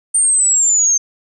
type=linear sweep; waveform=sine; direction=down; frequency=8890 to 6280 Hz; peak=-10 dBFS; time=0.14-0.98 s; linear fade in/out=10 ms; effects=none